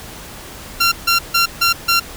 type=tone bursts; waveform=15% pulse; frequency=1374 Hz; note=F6; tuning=29 cents flat; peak=-5 dBFS; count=5; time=0.8-2 s; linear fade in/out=10 ms; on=120 ms; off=150 ms; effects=pink hiss -34 dBFS RMS until 2.16 s